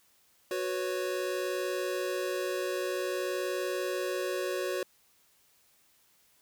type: chord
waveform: square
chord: F# suspended fourth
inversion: none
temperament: equal with one note detuned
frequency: 367.9 / 493.9 / 554.4 Hz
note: F#4 / B4 / C#5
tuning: -10 / 0 / 0 cents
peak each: -34 / -38 / -36 dBFS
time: 0.51-4.83 s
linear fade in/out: 2 ms
effects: white hiss -66 dBFS RMS until 6.41 s